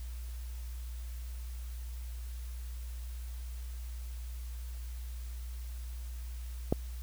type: click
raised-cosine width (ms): 2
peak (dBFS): -13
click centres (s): 6.725
effects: added 60 Hz sine -38 dBFS peak until 7.02 s + white hiss -56 dBFS RMS until 7.02 s